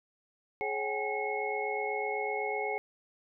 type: tone cluster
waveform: sine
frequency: 421.6 / 546 / 763 / 831 / 2177 Hz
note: G#4 / C#5 / G5 / G#5 / C#7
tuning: +26 / -26 / -47 / +1 / -32 cents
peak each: -35 / -40 / -37 / -38 / -36 dBFS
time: 0.61-2.78 s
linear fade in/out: 0 ms
effects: none